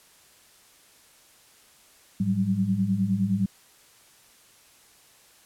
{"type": "tone cluster", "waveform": "sine", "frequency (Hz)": [106.8, 186, 195.7], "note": ["G#2", "F#3", "G3"], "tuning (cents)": [49, 9, -3], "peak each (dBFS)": [-29, -27, -24], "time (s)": [2.2, 3.46], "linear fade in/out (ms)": 5, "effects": ["white hiss -56 dBFS RMS until 5.45 s", "low-pass 12000 Hz 12 dB/octave"]}